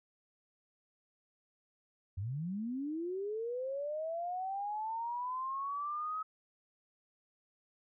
sine linear sweep, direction up, 87.31 to 1281 Hz, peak -35 dBFS, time 2.17-6.23 s, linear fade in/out 10 ms, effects none

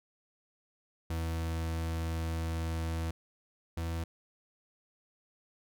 40% pulse tone pair in turn, 81.8 / 82.75 Hz, E2 / E2, -13 / +7 cents, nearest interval unison, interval 20 cents, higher second, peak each -31 / -32 dBFS, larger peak first, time 1.1-3.11 / 3.77-4.04 s, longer first, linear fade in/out 5 ms, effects none

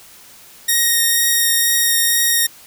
5% pulse tone with vibrato, 1864.7 Hz, A#6, in tune, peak -3 dBFS, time 0.68-2.47 s, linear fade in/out 10 ms, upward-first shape triangle, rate 2.1 Hz, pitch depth 12 cents each way, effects white hiss -43 dBFS RMS until 2.66 s

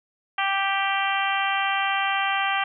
harmonic tone, 392 Hz, G4, in tune, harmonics 2 / 3 / 4 / 5 / 6 / 7 / 8, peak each -26 / -28 / -29 / -30 / -31 / -31 / -32 dBFS, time 0.38-2.64 s, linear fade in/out 5 ms, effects none

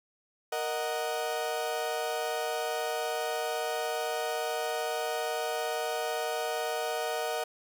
35% pulse chord, D# minor, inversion second, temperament equal, 466.2 / 622.3 / 740 Hz, A#4 / D#5 / F#5, 0 / 0 / 0 cents, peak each -33 dBFS, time 0.52-7.44 s, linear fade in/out 5 ms, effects none

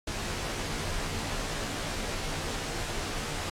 pink noise with comb filter, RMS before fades -33 dBFS, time 0.07-3.5 s, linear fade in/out 5 ms, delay 16 ms, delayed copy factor -0.85, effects low-pass 8000 Hz 12 dB/octave + AAC 64 kbps

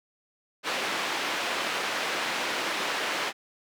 white band-pass noise, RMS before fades -30 dBFS, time 0.63-3.33 s, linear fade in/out 50 ms, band 300 to 2800 Hz, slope 12 dB/octave, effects none

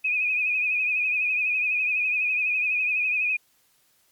sine tone with vibrato, 2496 Hz, D#7, 5 cents sharp, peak -21 dBFS, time 0.04-3.37 s, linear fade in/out 10 ms, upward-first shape triangle, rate 12 Hz, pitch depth 67 cents each way, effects white hiss -64 dBFS RMS until 4.11 s + MP3 96 kbps

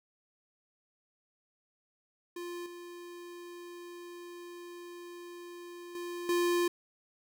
square tone with level steps, 349.2 Hz, F4, in tune, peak -39 / -45 / -38 / -27 dBFS, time 2.36-6.68 s, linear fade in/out 5 ms, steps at 2.66 / 5.95 / 6.29 s, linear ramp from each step 2 ms, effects none

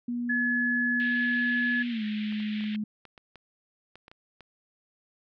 sine tone with pitch glide, 241 to 212.2 Hz, B3 to G#3, -42 to +38 cents, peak -28 dBFS, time 0.08-2.84 s, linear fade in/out 5 ms, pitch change -220 cents, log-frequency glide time 1.89-2.03 s
sine tone, 1706 Hz, G#6, 46 cents sharp, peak -25 dBFS, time 0.29-1.83 s, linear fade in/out 10 ms
white band-pass noise, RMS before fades -43 dBFS, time 1-2.76 s, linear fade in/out 0 ms, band 1700 to 3600 Hz, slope 48 dB/octave
clicks, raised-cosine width 0.3 ms, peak -32 dBFS, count 12, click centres 2.324 / 2.402 / 2.608 / 2.64 / 2.748 / 3.053 / 3.178 / 3.357 / 3.956 / 4.081 / 4.115 / 4.407 s
effects none

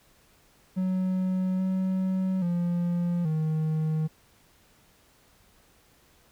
triangle tone with pitch steps, 185.9 / 187.9 / 173.9 / 156.8 Hz, F#3 / F#3 / F3 / D#3, +8 / +27 / -7 / +14 cents, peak -22 dBFS, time 0.76-4.08 s, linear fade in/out 20 ms, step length 830 ms, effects pink hiss -61 dBFS RMS until 6.31 s

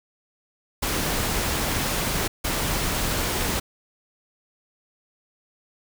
pink noise bursts at uneven times, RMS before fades -25 dBFS, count 2, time 0.82-2.28 / 2.44-3.6 s, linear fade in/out 10 ms, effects none

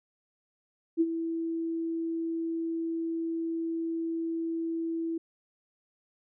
sine tone with ADSR envelope, 329.6 Hz, E4, in tune, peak -19 dBFS, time 0.97-5.18 s, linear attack 38 ms, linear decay 43 ms, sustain -10 dB, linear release 6 ms, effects none

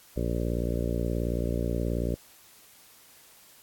harmonic tone, 58.6 Hz, A#1, 10 cents sharp, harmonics 1 / 2 / 3 / 4 / 5 / 6 / 7 / 8 / 9 / 10, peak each -30 / -33 / -35 / -36 / -37 / -38 / -38 / -39 / -40 / -40 dBFS, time 0.16-2.15 s, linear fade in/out 10 ms, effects white hiss -55 dBFS RMS until 3.62 s + AAC 64 kbps

